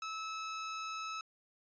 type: tone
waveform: sawtooth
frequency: 1300 Hz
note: E6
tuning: 24 cents flat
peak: -35 dBFS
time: 0.02-1.21 s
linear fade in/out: 2 ms
effects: resampled to 16000 Hz